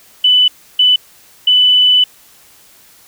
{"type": "tone bursts at uneven times", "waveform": "sine", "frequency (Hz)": 2992, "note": "F#7", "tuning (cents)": 19, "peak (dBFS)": -6, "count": 3, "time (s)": [[0.24, 0.48], [0.79, 0.96], [1.47, 2.04]], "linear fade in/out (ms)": 5, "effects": ["white hiss -45 dBFS RMS until 3.07 s"]}